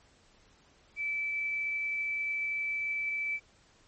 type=tone with quantisation; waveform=sine; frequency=2315 Hz; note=D7; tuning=25 cents flat; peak=-30 dBFS; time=0.96-3.4 s; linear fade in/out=50 ms; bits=10; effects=pink hiss -63 dBFS RMS until 3.87 s + MP3 32 kbps